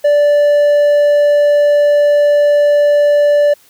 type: tone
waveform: triangle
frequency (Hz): 584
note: D5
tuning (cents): -10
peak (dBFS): -5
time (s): 0.04-3.54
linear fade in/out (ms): 10
effects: white hiss -48 dBFS RMS until 3.69 s